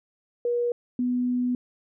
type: tone pair in turn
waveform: sine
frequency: 480 / 247.6 Hz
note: B4 / B3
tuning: -49 / +5 cents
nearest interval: major seventh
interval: 1146 cents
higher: first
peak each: -22 dBFS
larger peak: neither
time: 0.45-0.72 / 0.99-1.55 s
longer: second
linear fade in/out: 2 ms
effects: none